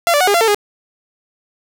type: tone with pitch steps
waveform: sawtooth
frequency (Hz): 683 / 583 / 736 / 406.7 / 685 / 448.2 / 412.1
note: F5 / D5 / F#5 / G#4 / F5 / A4 / G#4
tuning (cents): -39 / -13 / -9 / -36 / -34 / +32 / -13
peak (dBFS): -7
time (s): 0.07-0.546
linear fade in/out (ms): 0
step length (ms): 68
effects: none